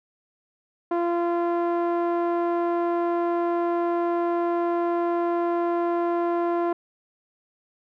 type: tone with low-pass filter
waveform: sawtooth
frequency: 343.9 Hz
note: F4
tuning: 27 cents flat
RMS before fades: -24 dBFS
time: 0.91-6.73 s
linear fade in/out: 5 ms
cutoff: 1000 Hz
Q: 1.3
effects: none